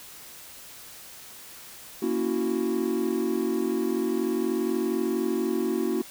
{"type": "chord", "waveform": "triangle", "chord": "F# dominant seventh", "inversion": "first", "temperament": "equal", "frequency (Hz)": [233.1, 277.2, 329.6, 370], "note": ["A#3", "C#4", "E4", "F#4"], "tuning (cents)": [0, 0, 0, 0], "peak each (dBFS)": [-28, -30, -27, -26], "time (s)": [2.02, 6.02], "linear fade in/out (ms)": 5, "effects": ["white hiss -45 dBFS RMS until 6.1 s"]}